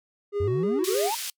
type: tone with vibrato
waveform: triangle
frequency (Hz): 390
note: G4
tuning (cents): -9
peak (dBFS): -22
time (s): 0.32-1.11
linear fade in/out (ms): 50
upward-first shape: square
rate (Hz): 3.2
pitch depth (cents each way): 77
type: exponential sweep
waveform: triangle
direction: up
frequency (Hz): 83.3 to 956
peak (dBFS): -24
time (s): 0.4-1.15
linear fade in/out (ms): 5
type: band-pass noise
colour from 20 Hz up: pink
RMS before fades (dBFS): -33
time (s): 0.84-1.3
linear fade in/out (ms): 2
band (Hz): 3200 to 15000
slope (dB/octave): 12
effects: noise-tail reverb RT60 0.1 s tail -26 dB re dry